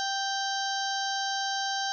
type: harmonic tone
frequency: 784 Hz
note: G5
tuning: in tune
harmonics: 1 / 2 / 4 / 5 / 6 / 7 / 8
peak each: -31 / -34 / -37 / -38 / -39 / -39 / -40 dBFS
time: 0-1.92 s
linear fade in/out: 0 ms
effects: none